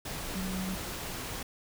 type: tone in noise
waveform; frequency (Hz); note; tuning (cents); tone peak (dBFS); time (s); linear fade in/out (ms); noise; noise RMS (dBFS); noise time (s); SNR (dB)
sine; 187.5; F#3; +23; -33; 0.35-0.75; 5; pink; -38; 0.05-1.43; +2
effects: none